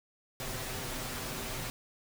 pink noise with comb filter, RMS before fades -38 dBFS, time 0.4-1.7 s, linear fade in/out 0 ms, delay 7.8 ms, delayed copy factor +0.6, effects none

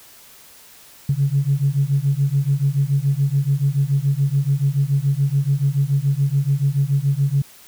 sine beating tone pair, 136.1 / 143.1 Hz, C#3 / D3, -31 / -45 cents, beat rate 7 Hz, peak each -18 dBFS, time 1.09-7.42 s, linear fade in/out 5 ms, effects tanh soft clip ceiling -8 dBFS + white hiss -46 dBFS RMS until 7.67 s

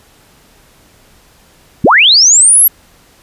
sine linear sweep, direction up, 106.6 to 11780 Hz, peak -3 dBFS, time 1.84-2.68 s, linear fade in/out 5 ms, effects pink hiss -46 dBFS RMS until 3.22 s + resampled to 32000 Hz

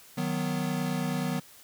square chord, B major, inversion first, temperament equal, 155.56 / 185 / 246.9 Hz, D#3 / F#3 / B3, 0 / 0 / 0 cents, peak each -33 dBFS, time 0.17-1.4 s, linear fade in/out 10 ms, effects white hiss -53 dBFS RMS until 1.63 s

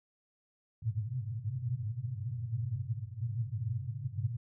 white band-pass noise, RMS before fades -36 dBFS, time 0.82-4.37 s, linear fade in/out 10 ms, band 100 to 130 Hz, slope 96 dB/octave, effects none

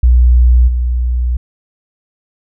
sine tone with level steps, 61 Hz, B1, 21 cents flat, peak -4 / -11 dBFS, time 0.03-1.37 s, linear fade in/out 5 ms, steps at 0.67 s, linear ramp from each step 20 ms, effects none

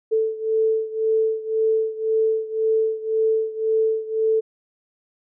sine beating tone pair, 440.8 / 442.7 Hz, A4 / A4, +3 / +11 cents, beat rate 1.9 Hz, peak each -20 / -23 dBFS, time 0.11-4.41 s, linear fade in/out 20 ms, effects none

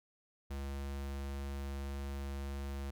square tone, 69.3 Hz, C#2, in tune, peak -39 dBFS, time 0.5-2.91 s, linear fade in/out 10 ms, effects none

